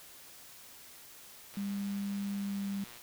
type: click train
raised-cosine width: 0.2 ms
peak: -34 dBFS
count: 173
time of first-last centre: 1.54-2.973 s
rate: 120 Hz
type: tone with pitch glide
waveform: sine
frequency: 200 to 198.27 Hz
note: G3 to G3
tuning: +35 to +20 cents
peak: -33 dBFS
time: 1.57-2.84 s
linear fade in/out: 2 ms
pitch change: -15 cents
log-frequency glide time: 2.39-2.67 s
effects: white hiss -53 dBFS RMS until 3.02 s